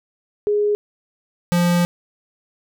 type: tone pair in turn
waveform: sine / square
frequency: 415.3 / 174.61 Hz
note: G#4 / F3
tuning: 0 / 0 cents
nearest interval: octave + minor third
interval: 1500 cents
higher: first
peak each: -15 dBFS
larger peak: neither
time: 0.47-0.75 / 1.52-1.85 s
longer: second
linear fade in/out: 0 ms
effects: none